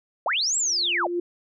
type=linear two-way sweep; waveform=sine; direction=up then down; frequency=515 to 7760 to 515 Hz; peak=-21 dBFS; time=0.26-1.07 s; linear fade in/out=2 ms; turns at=0.57 s
type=tone with exponential growth; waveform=sine; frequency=349.2 Hz; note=F4; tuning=in tune; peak=-21 dBFS; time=0.51-1.2 s; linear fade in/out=5 ms; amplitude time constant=150 ms
effects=none